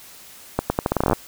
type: accelerating click train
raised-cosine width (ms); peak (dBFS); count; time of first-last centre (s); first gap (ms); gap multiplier
1; -4; 14; 0.59-1.132; 110; 0.81
effects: white hiss -44 dBFS RMS until 1.27 s